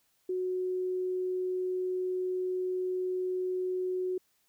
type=tone; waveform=sine; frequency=367.9 Hz; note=F#4; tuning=10 cents flat; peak=-29 dBFS; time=0.29-4.18 s; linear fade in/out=5 ms; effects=white hiss -72 dBFS RMS until 4.48 s